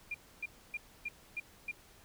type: tone bursts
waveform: sine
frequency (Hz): 2406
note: D7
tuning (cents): +41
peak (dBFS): -35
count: 6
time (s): 0.11-1.714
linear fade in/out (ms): 5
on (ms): 34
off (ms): 280
effects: pink hiss -60 dBFS RMS until 2.04 s